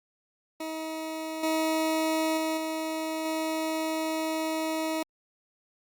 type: tone with level steps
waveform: 20% pulse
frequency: 318.1 Hz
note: D#4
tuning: 38 cents sharp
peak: -28 / -20 / -22 / -25 / -23 dBFS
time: 0.6-5.03 s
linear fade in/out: 5 ms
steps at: 1.43 / 2.37 / 2.57 / 3.25 s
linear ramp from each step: 5 ms
effects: Opus 48 kbps